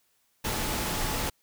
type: tone in noise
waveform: sine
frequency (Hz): 863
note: A5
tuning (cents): -34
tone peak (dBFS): -40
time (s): 0.44-1.3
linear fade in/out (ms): 10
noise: pink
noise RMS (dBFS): -30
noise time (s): 0.44-1.3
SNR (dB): -13
effects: white hiss -70 dBFS RMS until 1.42 s